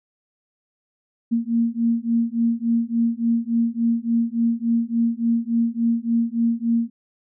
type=beating tone pair; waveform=sine; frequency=230.2 / 233.7 Hz; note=A#3 / A#3; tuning=-22 / +5 cents; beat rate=3.5 Hz; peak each=-21 / -21 dBFS; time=1.31-6.9 s; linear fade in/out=20 ms; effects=none